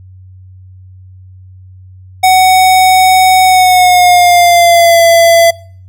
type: tone with pitch glide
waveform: square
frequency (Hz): 747 to 673.2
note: F#5 to E5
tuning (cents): +16 to +36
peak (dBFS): -4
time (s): 2.23-5.51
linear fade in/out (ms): 10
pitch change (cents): -180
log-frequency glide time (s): 3.45-5
effects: noise-tail reverb RT60 0.5 s tail -24 dB re dry + added 93 Hz sine -32 dBFS peak until 5.88 s